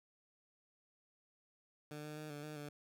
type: tone with pitch steps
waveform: 15% pulse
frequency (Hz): 149.6 / 151.4 / 153.2 / 146.4 / 152.3 / 146.6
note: D3 / D#3 / D#3 / D3 / D#3 / D3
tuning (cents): +32 / -47 / -27 / -5 / -37 / -3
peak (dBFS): -39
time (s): 1.91-2.69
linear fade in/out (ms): 2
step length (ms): 130
effects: none